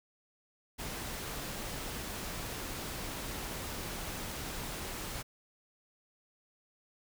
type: noise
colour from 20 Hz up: pink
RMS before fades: -40 dBFS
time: 0.78-5.23 s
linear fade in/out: 20 ms
effects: none